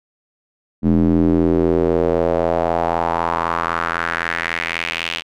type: tone with band-pass filter sweep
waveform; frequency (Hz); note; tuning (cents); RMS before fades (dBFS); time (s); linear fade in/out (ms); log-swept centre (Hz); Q
square; 41.93; E1; +30; -18; 0.82-5.23; 50; 230 to 3000; 2.9
effects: none